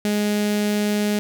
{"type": "tone with notch filter", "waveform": "sawtooth", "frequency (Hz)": 208.1, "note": "G#3", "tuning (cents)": 4, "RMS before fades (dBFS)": -21, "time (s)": [0.05, 1.19], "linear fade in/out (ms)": 0, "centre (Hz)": 1100, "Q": 1.3, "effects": []}